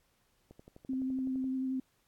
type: click train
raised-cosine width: 2 ms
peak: -38 dBFS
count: 12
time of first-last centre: 0.51-1.442 s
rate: 11.8 Hz
type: tone with vibrato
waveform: sine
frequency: 261.6 Hz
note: C4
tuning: in tune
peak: -31 dBFS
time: 0.89-1.8 s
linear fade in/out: 5 ms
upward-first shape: sine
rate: 11 Hz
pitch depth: 16 cents each way
effects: pink hiss -73 dBFS RMS until 2.07 s + AAC 64 kbps